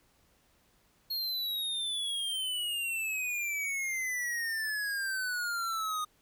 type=exponential sweep; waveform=square; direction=down; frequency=4286 to 1231 Hz; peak=-32 dBFS; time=1.1-6.05 s; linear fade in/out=10 ms; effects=pink hiss -68 dBFS RMS until 6.21 s